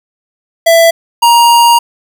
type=tone pair in turn; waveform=square; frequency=665 / 941.7 Hz; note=E5 / A#5; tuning=+15 / +17 cents; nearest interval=tritone; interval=602 cents; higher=second; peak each=-4 dBFS; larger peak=neither; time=0.66-0.91 / 1.22-1.79 s; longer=second; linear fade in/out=10 ms; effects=none